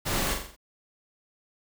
pink noise with echo, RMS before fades -29 dBFS, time 0.05-0.35 s, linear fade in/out 20 ms, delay 43 ms, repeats 5, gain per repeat -5 dB, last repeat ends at 0.565 s, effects none

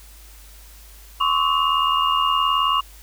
sine tone cluster, 1040 / 1119 / 1286 / 2830 Hz, C6 / C#6 / E6 / F7, -11 / +16 / -43 / +22 cents, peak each -23 / -19 / -28 / -23 dBFS, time 1.2-2.81 s, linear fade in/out 10 ms, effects added 51 Hz sine -43 dBFS peak until 3.02 s + white hiss -48 dBFS RMS until 3.02 s

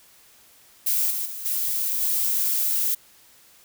violet noise with level steps, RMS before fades -22 / -27 / -34 / -25 / -23 dBFS, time 0.86-2.95 s, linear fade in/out 10 ms, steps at 1.1 / 1.25 / 1.45 / 2.01 s, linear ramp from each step 10 ms, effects white hiss -54 dBFS RMS until 3.64 s

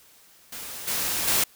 white noise with level steps, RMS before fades -37 / -27 / -22 dBFS, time 0.52-1.44 s, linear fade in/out 5 ms, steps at 0.87 / 1.27 s, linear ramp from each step 10 ms, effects white hiss -55 dBFS RMS until 1.55 s

